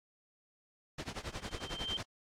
pink noise with tremolo, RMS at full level -38 dBFS, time 0.98-2.03 s, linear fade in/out 5 ms, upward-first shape triangle, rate 11 Hz, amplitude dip 100%
sine tone with exponential growth, 3136 Hz, G7, in tune, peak -32 dBFS, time 1.14-1.97 s, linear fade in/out 2 ms, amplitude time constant 180 ms
effects low-pass 6000 Hz 12 dB/octave + AAC 64 kbps

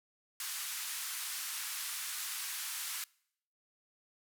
white band-pass noise, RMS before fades -40 dBFS, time 0.4-3.04 s, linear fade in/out 2 ms, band 1100 to 14000 Hz, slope 24 dB/octave, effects noise-tail reverb RT60 0.7 s tail -25 dB re dry

